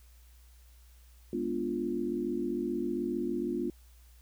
sine chord, G# diminished seventh, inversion none, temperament equal, 207.7 / 246.9 / 293.7 / 349.2 Hz, G#3 / B3 / D4 / F4, 0 / 0 / 0 / 0 cents, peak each -39 / -35 / -37 / -33 dBFS, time 1.33-3.7 s, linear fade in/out 2 ms, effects added 60 Hz sine -54 dBFS peak until 4.21 s + white hiss -65 dBFS RMS until 4.21 s

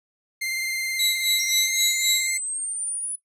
sawtooth tone with vibrato, 2093 Hz, C7, in tune, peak -22 dBFS, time 0.41-2.38 s, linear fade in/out 10 ms, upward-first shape triangle, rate 19 Hz, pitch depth 23 cents each way
sawtooth tone with tremolo, 3920 Hz, B7, 14 cents flat, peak -16 dBFS, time 0.99-2.27 s, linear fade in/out 5 ms, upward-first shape sine, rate 3.8 Hz, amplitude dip 85%
sine linear sweep, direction up, 5588 to 9956 Hz, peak -26 dBFS, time 1.39-3.16 s, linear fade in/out 10 ms
effects noise-tail reverb RT60 0.1 s tail -17 dB re dry + resampled to 32000 Hz

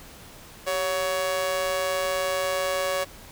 sawtooth tone with amplitude modulation, 560 Hz, C#5, 18 cents sharp, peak -17 dBFS, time 0.66-3.05 s, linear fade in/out 20 ms, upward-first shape sine, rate 170 Hz, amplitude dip 70%, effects pink hiss -46 dBFS RMS until 3.31 s

